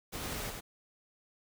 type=noise with echo; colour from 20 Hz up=pink; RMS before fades=-40 dBFS; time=0.12-0.51 s; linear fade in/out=20 ms; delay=100 ms; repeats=1; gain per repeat=-3 dB; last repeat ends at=0.61 s; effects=none